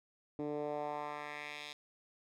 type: tone with band-pass filter sweep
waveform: 10% pulse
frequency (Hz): 147.9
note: D3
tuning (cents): +13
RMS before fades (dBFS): -41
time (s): 0.39-1.73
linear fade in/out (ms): 2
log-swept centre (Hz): 320 to 3700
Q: 1.8
effects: none